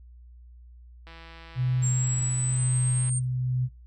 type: click train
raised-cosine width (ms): 0.3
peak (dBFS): -31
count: 335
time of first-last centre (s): 1.07-3.094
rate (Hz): 165
type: tone with tremolo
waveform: sine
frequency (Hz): 126.6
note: B2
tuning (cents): +43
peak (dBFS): -22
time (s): 1.55-3.69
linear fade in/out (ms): 50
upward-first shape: sine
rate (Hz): 1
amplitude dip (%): 35
type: exponential sweep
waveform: sine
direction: up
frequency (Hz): 7459 to 8680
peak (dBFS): -29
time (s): 1.82-3.2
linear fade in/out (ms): 20
effects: noise-tail reverb RT60 0.2 s tail -17 dB re dry + added 60 Hz sine -46 dBFS peak until 3.86 s